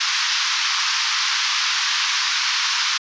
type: band-pass noise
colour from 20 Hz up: white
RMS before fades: -21 dBFS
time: 0-2.98 s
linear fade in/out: 10 ms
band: 970 to 5900 Hz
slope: 48 dB/octave
effects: resampled to 16000 Hz